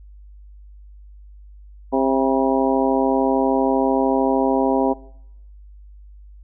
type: harmonic tone with a mistuned harmonic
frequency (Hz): 133.1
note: C3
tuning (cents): +30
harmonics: 2 / 3 / 4 / 5 / 6 / 7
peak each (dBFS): -20 / -22 / -23 / -24 / -25 / -25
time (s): 1.92-4.94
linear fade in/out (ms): 20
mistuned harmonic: 7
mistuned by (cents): +54
effects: noise-tail reverb RT60 0.8 s tail -22 dB re dry + added 50 Hz sine -40 dBFS peak until 6.43 s